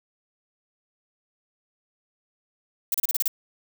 violet noise bursts, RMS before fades -23 dBFS, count 7, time 2.92-3.279 s, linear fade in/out 2 ms, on 23 ms, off 33 ms, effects none

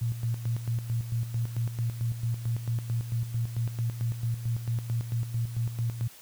sine tone with tremolo, 116.54 Hz, A#2, in tune, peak -25 dBFS, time 0.01-6.08 s, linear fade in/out 10 ms, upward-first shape square, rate 4.5 Hz, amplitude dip 65%, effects white hiss -51 dBFS RMS until 6.21 s

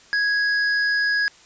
square tone, 1661.2 Hz, G#6, in tune, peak -19 dBFS, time 0.13-1.28 s, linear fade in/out 0 ms, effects white hiss -50 dBFS RMS until 1.45 s + resampled to 16000 Hz

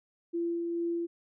sine tone with tremolo, 340 Hz, F4, 46 cents flat, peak -28 dBFS, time 0.33-1.07 s, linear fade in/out 20 ms, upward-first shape sine, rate 2.3 Hz, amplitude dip 25%, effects none

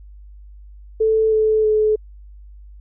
sine tone with pitch steps, 440 / 434.7 / 429.5 Hz, A4 / A4 / A4, 0 / -21 / -42 cents, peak -13 dBFS, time 1-1.96 s, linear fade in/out 10 ms, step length 320 ms, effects added 50 Hz sine -38 dBFS peak until 2.8 s

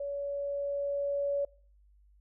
sine tone with level ramp, 566 Hz, C#5, 36 cents sharp, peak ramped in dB -33 to -27 dBFS, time 0-1.45 s, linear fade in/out 5 ms, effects noise-tail reverb RT60 0.5 s tail -25 dB re dry + added 50 Hz sine -59 dBFS peak until 2.2 s

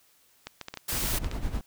clicks, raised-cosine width 0.2 ms, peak -19 dBFS, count 9, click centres 0.47 / 0.613 / 0.684 / 0.74 / 0.773 / 0.97 / 1.158 / 1.245 / 1.314 s
white noise, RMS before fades -31 dBFS, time 0.88-1.19 s, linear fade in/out 10 ms
brown noise with tremolo, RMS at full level -29 dBFS, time 0.92-1.61 s, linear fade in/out 0 ms, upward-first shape sine, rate 9.8 Hz, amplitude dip 65%
effects white hiss -63 dBFS RMS until 1.66 s

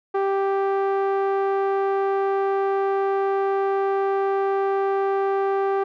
sawtooth tone with low-pass filter, 392 Hz, G4, in tune, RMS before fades -22 dBFS, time 0.14-5.84 s, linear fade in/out 10 ms, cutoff 1100 Hz, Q 1.1, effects none

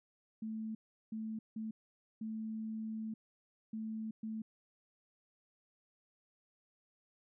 sine tone bursts at uneven times, 219.8 Hz, A3, 2 cents flat, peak -38 dBFS, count 6, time 0.42-0.75 / 1.12-1.39 / 1.56-1.71 / 2.21-3.14 / 3.73-4.11 / 4.23-4.42 s, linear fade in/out 5 ms, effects none

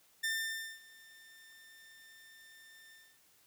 sawtooth tone with ADSR envelope, 1795 Hz, A6, 34 cents sharp, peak -28 dBFS, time 0.23-3.2 s, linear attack 12 ms, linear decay 550 ms, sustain -24 dB, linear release 270 ms, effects white hiss -67 dBFS RMS until 3.46 s

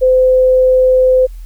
sine tone, 513 Hz, C5, 34 cents flat, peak -6 dBFS, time 0.01-1.27 s, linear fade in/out 20 ms, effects added 41 Hz sine -26 dBFS peak until 1.45 s + white hiss -51 dBFS RMS until 1.45 s

